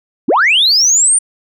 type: linear sweep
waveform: sine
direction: up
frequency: 180.9 to 9210 Hz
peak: -6 dBFS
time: 0.28-1.19 s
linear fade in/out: 10 ms
effects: tanh soft clip ceiling -4 dBFS